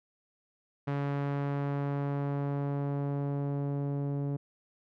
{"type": "tone with low-pass filter sweep", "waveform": "sawtooth", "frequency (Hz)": 141.6, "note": "C#3", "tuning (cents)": 37, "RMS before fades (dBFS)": -32, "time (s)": [0.87, 4.37], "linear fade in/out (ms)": 10, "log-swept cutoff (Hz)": [1900, 460], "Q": 0.73, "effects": []}